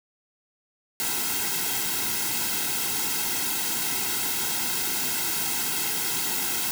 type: noise with comb filter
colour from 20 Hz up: white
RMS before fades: -27 dBFS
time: 1-6.71 s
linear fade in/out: 0 ms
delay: 1.7 ms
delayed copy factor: -0.95
effects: none